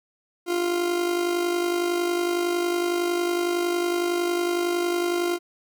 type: tone with amplitude modulation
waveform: 40% pulse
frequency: 349.2 Hz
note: F4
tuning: in tune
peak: -19 dBFS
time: 0.46-5.39 s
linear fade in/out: 50 ms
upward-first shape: sine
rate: 50.9 Hz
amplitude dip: 50%
effects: none